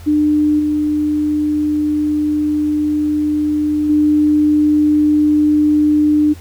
sine tone with level steps, 300 Hz, D4, 37 cents sharp, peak -10 / -13 / -9 dBFS, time 0.06-6.34 s, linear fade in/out 20 ms, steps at 0.59 / 3.89 s, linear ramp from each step 10 ms, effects added 85 Hz sine -32 dBFS peak until 6.4 s + pink hiss -43 dBFS RMS until 6.4 s

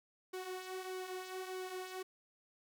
sawtooth tone with flanger, 371.7 Hz, F#4, 8 cents sharp, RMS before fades -44 dBFS, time 0.33-2.03 s, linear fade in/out 10 ms, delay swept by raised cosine 1.5 to 5.3 ms, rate 1.6 Hz, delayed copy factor -0.55, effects none

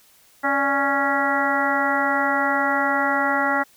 harmonic tone with a mistuned harmonic, 277.2 Hz, C#4, in tune, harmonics 1 / 2 / 3 / 4 / 5 / 6 / 7, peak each -27 / -27 / -24 / -28 / -24 / -29 / -25 dBFS, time 0.43-3.64 s, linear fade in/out 20 ms, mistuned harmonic 2, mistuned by +75 cents, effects white hiss -55 dBFS RMS until 3.76 s

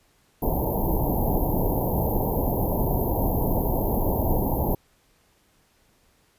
pink band-stop noise, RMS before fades -23 dBFS, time 0.42-4.75 s, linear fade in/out 5 ms, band 950 to 12000 Hz, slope 96 dB/octave, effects pink hiss -63 dBFS RMS until 6.38 s + resampled to 32000 Hz

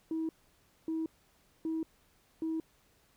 sine tone bursts, 321.8 Hz, E4, 42 cents flat, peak -30 dBFS, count 4, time 0.11-2.6 s, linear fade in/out 2 ms, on 180 ms, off 590 ms, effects tanh soft clip ceiling -28 dBFS + pink hiss -68 dBFS RMS until 3.16 s

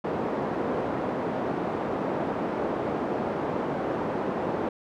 pink band-pass noise, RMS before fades -29 dBFS, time 0.04-4.69 s, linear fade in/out 5 ms, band 250 to 810 Hz, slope 12 dB/octave, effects none

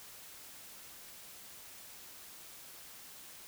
silence, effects white hiss -52 dBFS RMS until 3.47 s

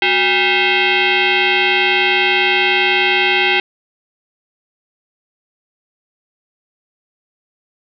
sine tone with frequency modulation, 220 Hz, A3, in tune, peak -11 dBFS, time 0.02-3.6 s, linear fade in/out 2 ms, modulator 589 Hz, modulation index 5.4, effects none

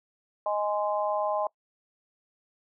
harmonic tone, 207.7 Hz, G#3, in tune, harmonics 3 / 4 / 5, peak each -28 / -30 / -32 dBFS, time 0.46-1.47 s, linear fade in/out 2 ms, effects noise-tail reverb RT60 0.1 s tail -23 dB re dry

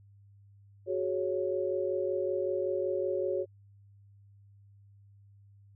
sine chord, F# suspended second, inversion none, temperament equal, 370 / 415.3 / 554.4 Hz, F#4 / G#4 / C#5, 0 / 0 / 0 cents, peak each -32 / -35 / -32 dBFS, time 0.86-3.46 s, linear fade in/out 50 ms, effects added 100 Hz sine -55 dBFS peak until 5.75 s

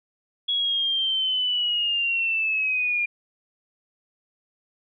sine linear sweep, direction down, 3352 to 2400 Hz, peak -21 dBFS, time 0.48-3.06 s, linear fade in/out 10 ms, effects none

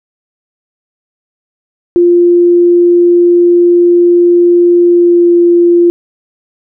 sine tone with pitch glide, 348.9 to 346.1 Hz, F4 to F4, -2 to -16 cents, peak -3 dBFS, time 1.96-5.9 s, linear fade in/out 0 ms, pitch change -14 cents, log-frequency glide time 4.84-5.34 s, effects none

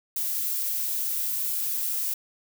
violet noise, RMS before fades -28 dBFS, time 0.16-2.14 s, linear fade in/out 5 ms, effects none

